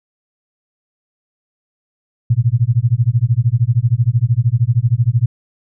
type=tone with tremolo; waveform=sine; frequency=118.6 Hz; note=A#2; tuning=30 cents sharp; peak=-7 dBFS; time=2.3-5.26 s; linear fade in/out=5 ms; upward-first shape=sine; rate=13 Hz; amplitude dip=100%; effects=none